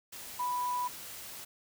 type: tone in noise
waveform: sine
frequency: 987.8 Hz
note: B5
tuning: in tune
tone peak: -30 dBFS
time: 0.39-0.88 s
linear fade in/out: 10 ms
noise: white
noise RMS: -45 dBFS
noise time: 0.12-1.45 s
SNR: +12 dB
effects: none